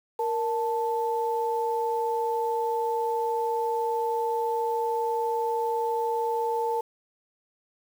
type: tone pair together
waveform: sine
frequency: 466.2 / 880 Hz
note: A#4 / A5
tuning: 0 / 0 cents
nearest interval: major seventh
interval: 1100 cents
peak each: -27 dBFS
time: 0.19-6.81 s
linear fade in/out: 5 ms
effects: 8-bit